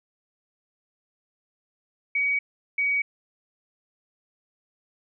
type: tone bursts at uneven times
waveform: sine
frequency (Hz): 2260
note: C#7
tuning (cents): +33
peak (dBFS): -21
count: 2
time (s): 2.15-2.39 / 2.78-3.02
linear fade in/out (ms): 5
effects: none